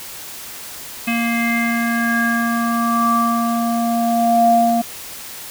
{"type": "tone with low-pass filter sweep", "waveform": "square", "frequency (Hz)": 233.1, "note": "A#3", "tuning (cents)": 0, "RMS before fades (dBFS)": -17, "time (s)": [1.07, 4.82], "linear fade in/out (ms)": 10, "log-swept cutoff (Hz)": [2500, 620], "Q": 7.9, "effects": ["white hiss -33 dBFS RMS until 5.5 s"]}